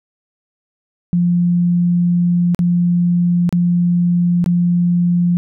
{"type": "tone with dropouts", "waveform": "sine", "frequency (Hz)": 174.8, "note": "F3", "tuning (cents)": 2, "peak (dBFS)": -11, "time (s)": [1.13, 5.37], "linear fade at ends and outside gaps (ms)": 0, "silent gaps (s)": [[2.547, 2.591], [3.492, 3.526], [4.442, 4.461]], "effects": []}